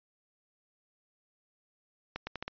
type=accelerating click train; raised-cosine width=0.3 ms; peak=-20 dBFS; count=5; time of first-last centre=2.16-2.48 s; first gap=110 ms; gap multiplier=0.79; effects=resampled to 11025 Hz